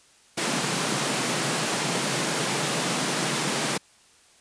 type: high-pass noise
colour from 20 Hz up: pink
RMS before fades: -26 dBFS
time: 0.37-3.78 s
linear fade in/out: 10 ms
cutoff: 130 Hz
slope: 96 dB/octave
effects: white hiss -57 dBFS RMS until 4.4 s + resampled to 22050 Hz